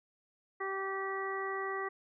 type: harmonic tone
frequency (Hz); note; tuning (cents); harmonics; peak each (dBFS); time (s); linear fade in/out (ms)
387.6; G4; -20; 1 / 2 / 3 / 4 / 5; -38 / -43 / -39 / -48 / -40; 0.6-1.89; 10
effects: none